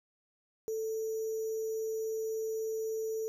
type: tone with sample-and-hold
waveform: sine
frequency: 441.8 Hz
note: A4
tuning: 7 cents sharp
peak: -32 dBFS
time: 0.68-3.28 s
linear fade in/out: 0 ms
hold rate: 6300 Hz
effects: none